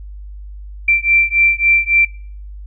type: beating tone pair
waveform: sine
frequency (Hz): 2349 / 2352.6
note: D7 / D7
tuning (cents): 0 / +2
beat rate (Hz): 3.6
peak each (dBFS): -14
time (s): 0.88-2.05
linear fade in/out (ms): 5
effects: noise-tail reverb RT60 0.5 s tail -22 dB re dry + added 50 Hz sine -29 dBFS peak until 2.66 s